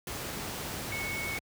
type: tone in noise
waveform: sine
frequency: 2210 Hz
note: C#7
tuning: 6 cents flat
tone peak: -34 dBFS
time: 0.92-1.38 s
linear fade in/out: 2 ms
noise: pink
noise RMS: -37 dBFS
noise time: 0.07-1.39 s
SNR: 0 dB
effects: high-pass 60 Hz 12 dB/octave